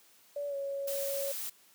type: tone with pitch glide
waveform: sine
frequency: 575 to 555.7 Hz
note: D5 to C#5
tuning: -37 to +4 cents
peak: -33 dBFS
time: 0.36-1.32 s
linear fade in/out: 5 ms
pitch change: -59 cents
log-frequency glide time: 0.48-0.55 s
type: noise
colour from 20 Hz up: blue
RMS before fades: -38 dBFS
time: 0.87-1.5 s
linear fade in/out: 10 ms
effects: white hiss -62 dBFS RMS until 1.74 s + high-pass 150 Hz 12 dB/octave